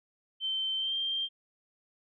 sine tone with pitch glide, 3100 to 3172 Hz, G7 to G7, -20 to +20 cents, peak -29 dBFS, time 0.4-1.29 s, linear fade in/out 50 ms, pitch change +40 cents, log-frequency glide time 0.77-0.94 s, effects none

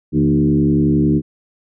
sine tone with frequency modulation, 233.1 Hz, A#3, in tune, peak -11 dBFS, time 0.12-1.22 s, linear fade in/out 50 ms, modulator 70.8 Hz, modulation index 1.6, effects none

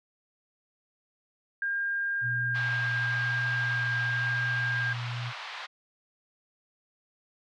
sine tone, 1607 Hz, G6, 43 cents sharp, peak -27 dBFS, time 1.62-4.93 s, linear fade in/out 2 ms
sine tone with vibrato, 120.8 Hz, B2, 38 cents flat, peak -32 dBFS, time 2.21-5.33 s, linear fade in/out 50 ms, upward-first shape triangle, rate 1 Hz, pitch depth 17 cents each way
pink band-pass noise, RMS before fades -40 dBFS, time 2.54-5.67 s, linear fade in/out 20 ms, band 830 to 4100 Hz, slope 24 dB/octave
effects none

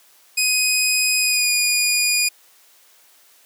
15% pulse tone with pitch glide, 2505 to 2448 Hz, D#7 to D#7, +11 to -29 cents, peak -9 dBFS, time 0.37-2.29 s, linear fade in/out 10 ms, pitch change -40 cents, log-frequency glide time 1.19-1.5 s, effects white hiss -53 dBFS RMS until 3.45 s + high-pass 400 Hz 12 dB/octave

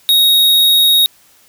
square tone, 3761 Hz, A#7, 15 cents sharp, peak -8 dBFS, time 0.09-1.06 s, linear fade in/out 0 ms, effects white hiss -49 dBFS RMS until 1.48 s

